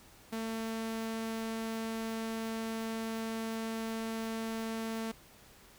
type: tone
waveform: sawtooth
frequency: 224.3 Hz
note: A3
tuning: 34 cents sharp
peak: -31 dBFS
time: 0.32-5.12 s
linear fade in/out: 10 ms
effects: pink hiss -58 dBFS RMS until 5.78 s